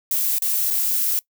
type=noise with dropouts; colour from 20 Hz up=violet; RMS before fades=-21 dBFS; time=0.11-1.19 s; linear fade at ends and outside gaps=1 ms; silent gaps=0.385-0.42 / 0.703-0.708 s; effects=noise-tail reverb RT60 0.1 s tail -22 dB re dry